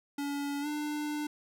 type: tone with pitch glide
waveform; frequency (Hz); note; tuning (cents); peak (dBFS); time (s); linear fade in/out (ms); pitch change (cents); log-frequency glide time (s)
square; 284.6 to 298.2; C#4 to D4; +46 to +27; -33; 0.18-1.27; 5; +81; 0.61-0.67
effects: none